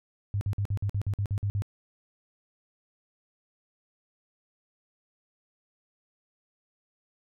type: tone bursts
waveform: sine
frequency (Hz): 100.8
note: G2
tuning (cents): +49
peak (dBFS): -25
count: 11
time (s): 0.34-1.621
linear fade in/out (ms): 0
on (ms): 71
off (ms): 50
effects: none